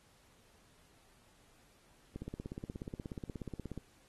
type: click train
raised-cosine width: 3 ms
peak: -28 dBFS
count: 28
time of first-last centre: 2.16-3.777 s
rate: 16.7 Hz
effects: pink hiss -67 dBFS RMS until 4.08 s + AAC 32 kbps